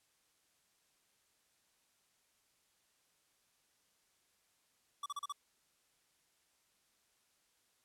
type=tone bursts; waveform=square; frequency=1151 Hz; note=D6; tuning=35 cents flat; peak=-39 dBFS; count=5; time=5.03-5.324 s; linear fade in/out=5 ms; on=30 ms; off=36 ms; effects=white hiss -75 dBFS RMS until 7.84 s + low-pass 11000 Hz 12 dB/octave